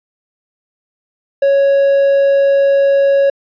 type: tone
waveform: triangle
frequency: 554.4 Hz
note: C#5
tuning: in tune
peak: -6 dBFS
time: 1.42-3.3 s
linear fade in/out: 5 ms
effects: resampled to 11025 Hz